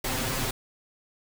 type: noise with comb filter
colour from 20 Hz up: pink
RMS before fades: -29 dBFS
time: 0.04-0.51 s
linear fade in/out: 5 ms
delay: 7.7 ms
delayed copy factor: +0.9
effects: none